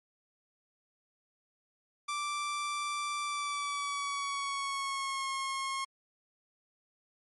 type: tone with pitch glide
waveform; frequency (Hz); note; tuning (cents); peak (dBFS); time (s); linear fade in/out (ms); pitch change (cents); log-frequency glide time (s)
sawtooth; 1172 to 1081; D6 to C#6; -4 to -44; -29; 2.08-5.85; 10; -140; 3.23-5.27
effects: MP3 48 kbps